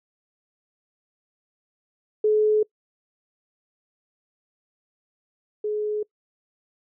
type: tone pair in turn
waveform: sine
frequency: 427.3 / 422.6 Hz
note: G#4 / G#4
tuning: +49 / +30 cents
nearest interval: unison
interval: 19 cents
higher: first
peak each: -16 / -23 dBFS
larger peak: first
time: 2.24-2.63 / 5.64-6.03 s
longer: neither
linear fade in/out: 5 ms
effects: noise-tail reverb RT60 0.1 s tail -24 dB re dry